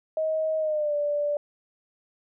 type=tone with pitch glide; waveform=sine; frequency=631 to 585.4 Hz; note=D#5 to D5; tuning=+24 to -6 cents; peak=-23 dBFS; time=0.17-1.37 s; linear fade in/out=2 ms; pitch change=-130 cents; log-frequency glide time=0.58-0.95 s; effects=none